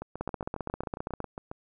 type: two click trains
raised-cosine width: 1 ms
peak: -18 / -23 dBFS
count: 16 / 12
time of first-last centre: 0.21-1.203 / 0.02-1.515 s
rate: 15.1 / 7.36 Hz
effects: none